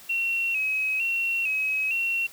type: tone with vibrato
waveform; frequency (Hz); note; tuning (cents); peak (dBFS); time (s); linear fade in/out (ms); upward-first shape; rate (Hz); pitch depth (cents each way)
sine; 2637; E7; 0; -23; 0.09-2.27; 10; square; 1.1; 58
effects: white hiss -48 dBFS RMS until 2.32 s